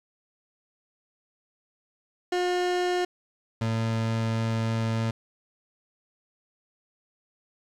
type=tone pair in turn; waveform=30% pulse; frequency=358.5 / 112.92 Hz; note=F4 / A2; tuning=+45 / +45 cents; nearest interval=octave + minor sixth; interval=2000 cents; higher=first; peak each=-21 / -22 dBFS; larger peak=first; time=2.32-3.05 / 3.61-5.11 s; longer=second; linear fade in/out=5 ms; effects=low-pass 6000 Hz 12 dB/octave + 9-bit